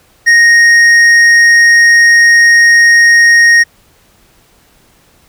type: tone with hard clipping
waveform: triangle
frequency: 1864.7 Hz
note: A#6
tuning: in tune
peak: -4 dBFS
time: 0.26-3.64 s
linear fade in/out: 20 ms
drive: 10 dB
effects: pink hiss -48 dBFS RMS until 5.28 s